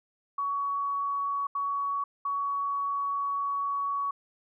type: tone bursts at uneven times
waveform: sine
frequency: 1124 Hz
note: C#6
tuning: 24 cents sharp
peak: -27 dBFS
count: 3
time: 0.38-1.47 / 1.55-2.04 / 2.25-4.11 s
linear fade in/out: 5 ms
effects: none